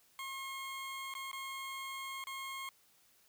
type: tone with dropouts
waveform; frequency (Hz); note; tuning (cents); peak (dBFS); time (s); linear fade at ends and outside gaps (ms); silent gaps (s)
20% pulse; 1077; C6; +50; -36; 0.19-2.69; 1; 1.139-1.151 / 1.315-1.33 / 2.24-2.27
effects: white hiss -68 dBFS RMS until 3.28 s

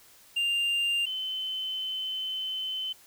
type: tone pair in turn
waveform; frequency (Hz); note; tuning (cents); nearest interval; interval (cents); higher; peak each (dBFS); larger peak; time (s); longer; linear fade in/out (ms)
triangle / sine; 2794 / 3055; F7 / G7; 0 / -45; major second; 155; second; -23 / -30; first; 0.36-1.06 / 1.06-2.93; second; 10
effects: white hiss -56 dBFS RMS until 3.06 s

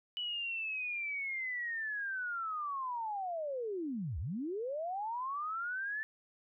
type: linear two-way sweep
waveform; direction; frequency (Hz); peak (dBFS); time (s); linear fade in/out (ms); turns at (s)
sine; down then up; 2971 to 63 to 1769; -35; 0.17-6.03; 0; 4.19
effects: none

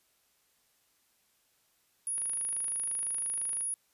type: tone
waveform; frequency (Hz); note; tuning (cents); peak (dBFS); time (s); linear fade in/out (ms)
sine; 10380; E9; -28; -31; 2.07-3.74; 0
type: click train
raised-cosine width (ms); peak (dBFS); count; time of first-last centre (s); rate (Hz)
0.3; -34; 38; 2.18-3.609; 25.9
effects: white hiss -71 dBFS RMS until 3.93 s + resampled to 32000 Hz

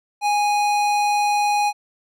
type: tone with low-pass filter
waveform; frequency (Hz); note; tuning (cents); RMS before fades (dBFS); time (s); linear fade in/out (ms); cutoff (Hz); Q
square; 827; G#5; -8; -19; 0.21-1.73; 50; 10000; 0.52
effects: none

